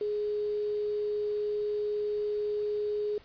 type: tone with quantisation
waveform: sine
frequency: 418 Hz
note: G#4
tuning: 11 cents sharp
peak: -28 dBFS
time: 0.01-3.18 s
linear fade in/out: 2 ms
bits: 8
effects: pink hiss -57 dBFS RMS until 3.24 s + resampled to 11025 Hz